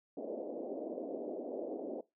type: band-pass noise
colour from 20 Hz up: white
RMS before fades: -41 dBFS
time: 0.17-2.01 s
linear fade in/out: 5 ms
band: 240 to 630 Hz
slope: 48 dB/octave
effects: noise-tail reverb RT60 0.2 s tail -20 dB re dry